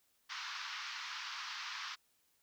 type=band-pass noise; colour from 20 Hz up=pink; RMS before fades=-44 dBFS; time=0.29-1.96 s; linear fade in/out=20 ms; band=1000 to 5700 Hz; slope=48 dB/octave; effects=white hiss -75 dBFS RMS until 2.42 s